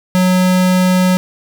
square tone, 183.6 Hz, F#3, 13 cents flat, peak -10 dBFS, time 0.15-1.17 s, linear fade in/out 0 ms, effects none

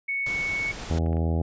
sine tone, 2217 Hz, C#7, in tune, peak -25 dBFS, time 0.08-0.72 s, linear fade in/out 10 ms
pink noise, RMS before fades -37 dBFS, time 0.26-0.99 s, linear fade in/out 5 ms
clicks, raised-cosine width 0.5 ms, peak -31 dBFS, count 7, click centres 0.799 / 0.833 / 0.925 / 0.974 / 1.063 / 1.13 / 1.169 s
harmonic tone, 81.8 Hz, E2, 13 cents flat, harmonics 1 / 2 / 3 / 4 / 5 / 6 / 7 / 8 / 9 / 10, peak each -23 / -29 / -33 / -35 / -37 / -39 / -40 / -41 / -42 / -43 dBFS, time 0.9-1.42 s, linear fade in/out 5 ms
effects resampled to 16000 Hz

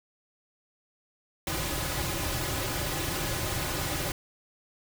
pink noise with comb filter, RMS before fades -31 dBFS, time 1.47-4.12 s, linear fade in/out 2 ms, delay 4.4 ms, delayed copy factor -0.6, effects none

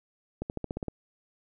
accelerating click train, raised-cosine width 2 ms, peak -19 dBFS, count 8, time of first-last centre 0.42-0.883 s, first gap 79 ms, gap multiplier 0.94, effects none

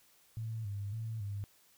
sine tone with vibrato, 106.3 Hz, G#2, 41 cents sharp, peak -36 dBFS, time 0.37-1.44 s, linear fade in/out 0 ms, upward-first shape square, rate 1.8 Hz, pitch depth 91 cents each way, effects white hiss -66 dBFS RMS until 1.77 s

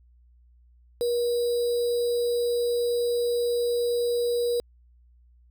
sine tone with sample-and-hold, 479 Hz, A#4, 47 cents sharp, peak -22 dBFS, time 1.01-4.6 s, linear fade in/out 0 ms, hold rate 4410 Hz, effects added 60 Hz sine -54 dBFS peak until 5.5 s

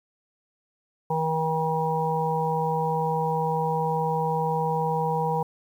harmonic tone, 159.8 Hz, D#3, 47 cents sharp, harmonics 1 / 3 / 5 / 6, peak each -28 / -28 / -28 / -28 dBFS, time 1.1-5.43 s, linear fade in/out 5 ms, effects 9-bit

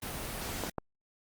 pink noise, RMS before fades -38 dBFS, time 0.02-0.7 s, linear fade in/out 5 ms
clicks, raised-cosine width 1 ms, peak -19 dBFS, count 2, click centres 0.637 / 0.783 s
effects Opus 32 kbps

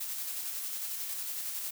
blue noise with tremolo, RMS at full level -36 dBFS, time 0-1.71 s, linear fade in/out 10 ms, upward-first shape square, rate 11 Hz, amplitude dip 25%, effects none

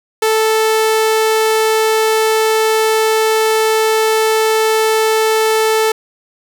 sawtooth tone, 439.5 Hz, A4, 2 cents flat, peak -7 dBFS, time 0.22-5.92 s, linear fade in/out 5 ms, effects none

